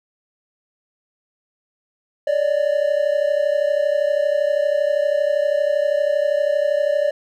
triangle tone pair together, 570 / 602.6 Hz, C#5 / D5, +48 / +44 cents, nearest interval minor second, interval 96 cents, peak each -17 dBFS, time 2.27-7.11 s, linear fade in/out 5 ms, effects none

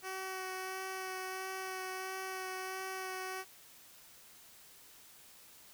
10% pulse tone with vibrato, 376.6 Hz, F#4, 31 cents sharp, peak -31 dBFS, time 0.02-3.45 s, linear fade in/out 50 ms, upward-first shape sine, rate 1.5 Hz, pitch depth 12 cents each way, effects white hiss -58 dBFS RMS until 5.73 s

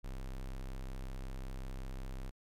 square tone, 32.7 Hz, C1, in tune, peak -40 dBFS, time 0.03-2.31 s, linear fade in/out 20 ms, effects MP3 96 kbps

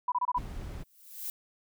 sine tone bursts, 987.8 Hz, B5, in tune, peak -25 dBFS, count 5, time 0.08-0.384 s, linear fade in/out 5 ms, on 40 ms, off 26 ms
brown noise, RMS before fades -39 dBFS, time 0.36-0.84 s, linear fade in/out 20 ms
violet noise with exponential growth, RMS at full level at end -34 dBFS, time 0.79-1.3 s, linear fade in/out 1 ms, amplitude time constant 110 ms
effects none

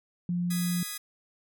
sine tone, 175.8 Hz, F3, 12 cents sharp, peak -26 dBFS, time 0.29-0.83 s, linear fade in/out 2 ms
5% pulse chord, G# minor, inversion second, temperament just, 1245.9 / 1661.2 / 1993.5 Hz, D#6 / G#6 / B6, +2 / 0 / +16 cents, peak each -29 dBFS, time 0.5-0.98 s, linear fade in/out 10 ms
effects none

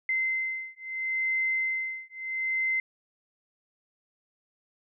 sine beating tone pair, 2069 / 2069.75 Hz, C7 / C7, -20 / -19 cents, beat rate 0.75 Hz, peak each -30 dBFS, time 0.09-2.8 s, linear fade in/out 2 ms, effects none

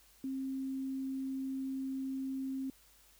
sine tone, 266.5 Hz, C4, 32 cents sharp, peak -35 dBFS, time 0.24-2.7 s, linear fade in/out 2 ms, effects added 50 Hz sine -69 dBFS peak until 3.19 s + white hiss -64 dBFS RMS until 3.19 s

